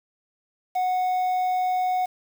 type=tone with quantisation; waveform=triangle; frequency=736 Hz; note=F#5; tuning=9 cents flat; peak=-19 dBFS; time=0.75-2.06 s; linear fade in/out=10 ms; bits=7; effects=none